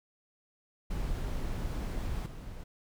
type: noise with level steps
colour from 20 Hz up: brown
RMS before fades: -34 / -42 dBFS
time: 0.9-2.64 s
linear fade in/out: 10 ms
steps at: 2.26 s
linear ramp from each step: 2 ms
effects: none